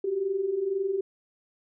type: tone pair together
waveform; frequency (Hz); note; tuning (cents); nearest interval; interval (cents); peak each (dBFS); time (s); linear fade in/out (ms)
sine; 370 / 392; F#4 / G4; 0 / 0; minor second; 100; -32 / -26; 0.04-1.01; 5
effects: none